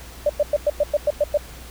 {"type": "tone bursts", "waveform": "sine", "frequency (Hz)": 590, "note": "D5", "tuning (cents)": 8, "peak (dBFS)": -14, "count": 9, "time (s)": [0.26, 1.375], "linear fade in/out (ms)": 5, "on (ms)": 35, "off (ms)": 100, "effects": ["added 60 Hz sine -39 dBFS peak until 1.7 s", "pink hiss -42 dBFS RMS until 1.7 s"]}